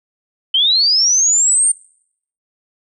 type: linear sweep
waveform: sine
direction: up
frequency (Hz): 3033 to 8920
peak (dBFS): -10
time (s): 0.54-1.72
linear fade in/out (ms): 5
effects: noise-tail reverb RT60 0.7 s tail -25 dB re dry